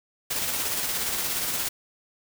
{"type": "noise with tremolo", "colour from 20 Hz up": "white", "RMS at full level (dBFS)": -27, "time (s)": [0.3, 1.69], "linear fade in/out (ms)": 10, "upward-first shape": "square", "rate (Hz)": 17, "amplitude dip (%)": 25, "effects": []}